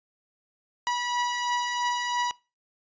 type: beating tone pair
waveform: sawtooth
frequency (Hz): 970 / 973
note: B5 / B5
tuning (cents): -31 / -26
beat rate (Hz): 3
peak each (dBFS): -30 / -23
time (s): 0.87-2.31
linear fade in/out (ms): 0
effects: noise-tail reverb RT60 0.3 s tail -23 dB re dry + resampled to 16000 Hz